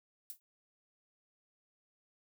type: noise with exponential decay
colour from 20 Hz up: violet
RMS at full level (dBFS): -40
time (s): 0.3-0.4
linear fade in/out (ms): 0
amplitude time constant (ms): 20
effects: none